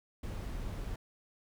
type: noise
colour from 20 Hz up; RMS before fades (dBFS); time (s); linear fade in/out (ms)
brown; -39; 0.23-0.96; 5
effects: none